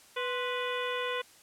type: harmonic tone with a mistuned harmonic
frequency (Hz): 493.9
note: B4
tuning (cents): 0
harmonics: 1 / 2 / 3 / 4 / 5 / 6 / 7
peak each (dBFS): -34 / -37 / -39 / -40 / -41 / -42 / -42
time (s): 0.16-1.22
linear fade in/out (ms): 10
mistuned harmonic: 2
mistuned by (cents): +93
effects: white hiss -57 dBFS RMS until 1.42 s + low-pass 11000 Hz 12 dB/octave